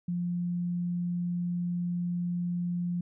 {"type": "tone", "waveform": "sine", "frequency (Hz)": 175.3, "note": "F3", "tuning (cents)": 7, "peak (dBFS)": -28, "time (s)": [0.08, 3.01], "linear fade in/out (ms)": 5, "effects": []}